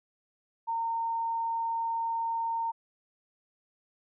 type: tone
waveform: sine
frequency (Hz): 916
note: A#5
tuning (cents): -31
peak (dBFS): -28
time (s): 0.67-2.72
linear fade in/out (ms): 20
effects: none